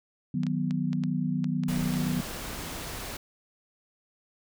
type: chord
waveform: sine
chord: B major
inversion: first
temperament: equal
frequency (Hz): 155.56 / 185 / 246.9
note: D#3 / F#3 / B3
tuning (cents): 0 / 0 / 0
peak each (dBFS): -30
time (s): 0.34-2.21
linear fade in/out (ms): 5
type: clicks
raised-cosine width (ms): 0.2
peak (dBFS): -24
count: 10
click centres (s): 0.434 / 0.467 / 0.709 / 0.931 / 1.037 / 1.443 / 1.636 / 1.762 / 1.938 / 1.969
type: noise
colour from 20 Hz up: pink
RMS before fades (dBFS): -37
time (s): 1.68-3.17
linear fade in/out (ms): 5
effects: none